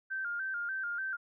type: tone with vibrato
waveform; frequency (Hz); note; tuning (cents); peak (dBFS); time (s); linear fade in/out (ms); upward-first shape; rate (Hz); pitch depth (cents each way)
sine; 1480; F#6; 0; -33; 0.1-1.17; 20; square; 3.4; 83
effects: none